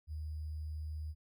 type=tone with sample-and-hold; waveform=sine; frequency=77 Hz; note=D#2; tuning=17 cents flat; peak=-38 dBFS; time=0.07-1.15 s; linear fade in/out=50 ms; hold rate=4900 Hz; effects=none